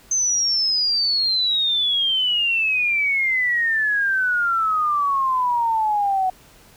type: exponential sweep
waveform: sine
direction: down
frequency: 6272 to 740 Hz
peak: -17 dBFS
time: 0.11-6.3 s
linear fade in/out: 5 ms
effects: pink hiss -50 dBFS RMS until 6.76 s